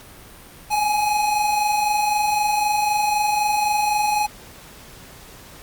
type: tone pair together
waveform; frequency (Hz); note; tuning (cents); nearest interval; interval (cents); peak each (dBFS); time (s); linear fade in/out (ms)
square; 817 / 840.9; G#5 / G#5; -29 / +21; unison; 50; -28 / -19; 0.7-4.27; 20
effects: pink hiss -43 dBFS RMS until 5.62 s + Opus 48 kbps